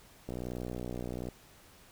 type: click train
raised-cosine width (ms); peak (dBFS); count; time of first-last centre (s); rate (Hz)
2; -25; 62; 0.29-1.287; 61.2
effects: pink hiss -58 dBFS RMS until 1.91 s